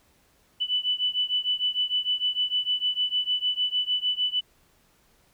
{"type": "beating tone pair", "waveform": "sine", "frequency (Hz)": [2982, 2988.6], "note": ["F#7", "F#7"], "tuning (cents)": [13, 17], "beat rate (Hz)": 6.6, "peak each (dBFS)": [-26, -27], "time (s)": [0.6, 4.41], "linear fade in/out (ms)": 20, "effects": ["pink hiss -63 dBFS RMS until 5.33 s"]}